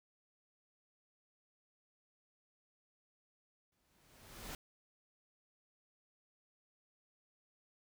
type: noise with exponential growth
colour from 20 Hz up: pink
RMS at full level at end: -44 dBFS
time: 3.72-4.55 s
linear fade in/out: 2 ms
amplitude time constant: 180 ms
effects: none